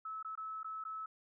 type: tone with dropouts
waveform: sine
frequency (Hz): 1300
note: E6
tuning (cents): -24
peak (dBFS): -40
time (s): 0.05-1.06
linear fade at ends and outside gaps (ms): 5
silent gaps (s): 0.228-0.247 / 0.354-0.375 / 0.632-0.644 / 0.84-0.85
effects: none